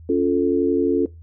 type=chord; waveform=sine; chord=Db augmented; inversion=none; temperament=equal; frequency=277.2 / 349.2 / 440 Hz; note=Db4 / F4 / A4; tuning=0 / 0 / 0 cents; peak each=-20 dBFS; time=0.09-1.06 s; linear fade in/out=5 ms; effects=noise-tail reverb RT60 0.2 s tail -18 dB re dry + added 82 Hz sine -39 dBFS peak until 1.22 s